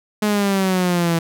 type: exponential sweep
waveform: sawtooth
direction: down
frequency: 212.5 to 164.81 Hz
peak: -12 dBFS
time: 0.22-1.19 s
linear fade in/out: 5 ms
effects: none